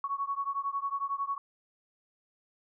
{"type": "beating tone pair", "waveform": "sine", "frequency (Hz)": [1108.7, 1119.7], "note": ["C#6", "C#6"], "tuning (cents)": [0, 17], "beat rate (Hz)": 11, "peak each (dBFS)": [-33, -34], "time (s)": [0.04, 1.38], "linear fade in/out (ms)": 2, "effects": []}